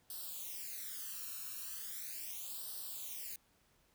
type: noise with flanger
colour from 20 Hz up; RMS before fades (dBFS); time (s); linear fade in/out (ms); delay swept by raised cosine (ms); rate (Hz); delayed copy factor
blue; -45; 0.1-3.36; 2; 0.22 to 0.74; 0.38; +1
effects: pink hiss -72 dBFS RMS until 3.94 s